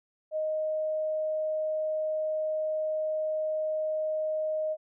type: tone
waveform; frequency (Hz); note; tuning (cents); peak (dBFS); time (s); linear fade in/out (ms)
sine; 622.3; D#5; 0; -27; 0.31-4.77; 50
effects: none